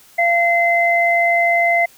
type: tone pair together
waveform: sine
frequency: 687.9 / 2059 Hz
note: F5 / C7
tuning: -26 / -28 cents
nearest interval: octave + perfect fifth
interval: 1898 cents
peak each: -15 dBFS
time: 0.18-1.86 s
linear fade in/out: 10 ms
effects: white hiss -48 dBFS RMS until 1.97 s